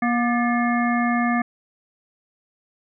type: harmonic tone with a mistuned harmonic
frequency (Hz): 238.5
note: A#3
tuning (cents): +40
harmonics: 1 / 3 / 5 / 7 / 9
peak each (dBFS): -20 / -25 / -27 / -28 / -30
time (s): 0.02-1.42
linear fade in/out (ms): 5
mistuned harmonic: 7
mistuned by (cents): +71
effects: none